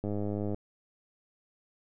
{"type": "click train", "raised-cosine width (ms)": 2, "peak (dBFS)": -21, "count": 53, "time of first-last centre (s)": [0.04, 0.545], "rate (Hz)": 103, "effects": []}